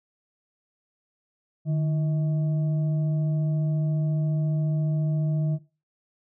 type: tone with frequency modulation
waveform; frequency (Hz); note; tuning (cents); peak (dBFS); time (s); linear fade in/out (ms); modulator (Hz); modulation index
sine; 152.4; D#3; -36; -21; 1.65-5.59; 50; 486; 0.23
effects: noise-tail reverb RT60 0.3 s tail -17 dB re dry